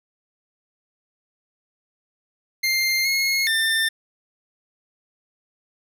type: tone with pitch steps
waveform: 25% pulse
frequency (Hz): 2104 / 2163 / 1794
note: C7 / C#7 / A6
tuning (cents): +9 / -43 / +33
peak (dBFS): -15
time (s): 2.63-3.89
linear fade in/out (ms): 10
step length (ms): 420
effects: none